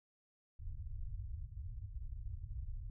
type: low-pass noise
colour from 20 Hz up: pink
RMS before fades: -44 dBFS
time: 0.59-2.9 s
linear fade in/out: 2 ms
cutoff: 110 Hz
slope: 48 dB/octave
effects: none